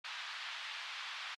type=band-pass noise; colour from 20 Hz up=white; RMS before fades=-44 dBFS; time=0.04-1.35 s; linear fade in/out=10 ms; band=950 to 3800 Hz; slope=24 dB/octave; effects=MP3 64 kbps